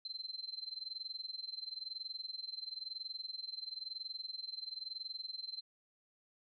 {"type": "tone with amplitude modulation", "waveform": "sine", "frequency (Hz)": 4102, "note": "C8", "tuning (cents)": -35, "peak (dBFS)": -38, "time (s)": [0.05, 5.61], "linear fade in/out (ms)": 2, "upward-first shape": "sine", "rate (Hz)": 21, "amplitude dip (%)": 90, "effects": []}